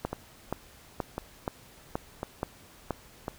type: two click trains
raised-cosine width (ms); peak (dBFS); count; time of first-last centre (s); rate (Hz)
1; -15 / -18; 7 / 4; 0.05-2.907 / 0.13-3.281; 2.1 / 0.952
effects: pink hiss -54 dBFS RMS until 3.38 s